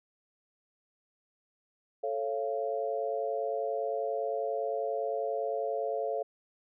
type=chord; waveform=sine; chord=A augmented; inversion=none; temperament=just; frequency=440 / 550 / 687.5 Hz; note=A4 / C#5 / E#5; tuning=0 / -14 / -27 cents; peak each=-34 dBFS; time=2.03-6.23 s; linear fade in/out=10 ms; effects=none